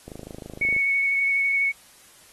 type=click train; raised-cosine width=2 ms; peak=-24 dBFS; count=19; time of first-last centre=0.08-0.764 s; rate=26.3 Hz
type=tone with vibrato; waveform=sine; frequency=2217 Hz; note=C#7; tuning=in tune; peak=-19 dBFS; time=0.61-1.72 s; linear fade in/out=10 ms; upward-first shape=sine; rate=12 Hz; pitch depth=13 cents each way
effects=white hiss -52 dBFS RMS until 2.32 s + AAC 32 kbps